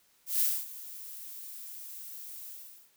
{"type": "noise with ADSR envelope", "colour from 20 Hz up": "violet", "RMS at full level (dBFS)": -26, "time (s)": [0.26, 2.91], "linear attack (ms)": 150, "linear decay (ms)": 240, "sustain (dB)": -18, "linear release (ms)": 430, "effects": ["white hiss -67 dBFS RMS until 2.96 s"]}